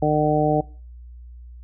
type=harmonic tone; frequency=151.3 Hz; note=D#3; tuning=48 cents flat; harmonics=1 / 2 / 3 / 4 / 5; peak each=-23 / -23 / -23 / -23 / -23 dBFS; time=0.02-0.61 s; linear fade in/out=5 ms; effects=noise-tail reverb RT60 0.4 s tail -22 dB re dry + added 60 Hz sine -38 dBFS peak until 1.63 s